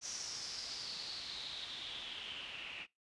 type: noise with low-pass filter sweep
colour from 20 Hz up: white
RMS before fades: -45 dBFS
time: 0.01-2.87 s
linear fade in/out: 50 ms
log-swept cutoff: 6000 to 2600 Hz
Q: 6.5
effects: noise-tail reverb RT60 0.2 s tail -22 dB re dry + resampled to 24000 Hz